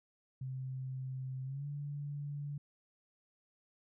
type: tone with pitch glide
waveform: sine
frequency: 130.81 to 144.31 Hz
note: C3 to D3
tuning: 0 to -30 cents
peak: -38 dBFS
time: 0.41-2.58 s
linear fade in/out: 5 ms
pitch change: +170 cents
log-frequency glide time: 1.44-1.66 s
effects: none